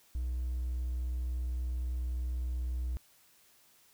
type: tone with hard clipping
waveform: triangle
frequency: 61.74 Hz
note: B1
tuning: in tune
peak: -32 dBFS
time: 0.15-2.97 s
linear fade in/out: 0 ms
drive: 4 dB
effects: white hiss -64 dBFS RMS until 3.93 s